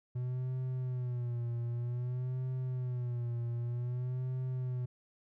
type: tone with vibrato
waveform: triangle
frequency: 123.47 Hz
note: B2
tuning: in tune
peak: -31 dBFS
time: 0.15-4.86 s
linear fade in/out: 10 ms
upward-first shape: sine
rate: 0.53 Hz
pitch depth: 73 cents each way
effects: none